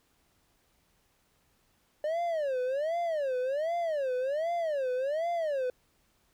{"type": "tone with vibrato", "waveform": "triangle", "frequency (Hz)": 589, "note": "D5", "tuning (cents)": 5, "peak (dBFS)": -26, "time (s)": [2.04, 5.7], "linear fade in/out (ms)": 2, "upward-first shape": "sine", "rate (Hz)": 1.3, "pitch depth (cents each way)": 280, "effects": ["pink hiss -70 dBFS RMS until 6.33 s"]}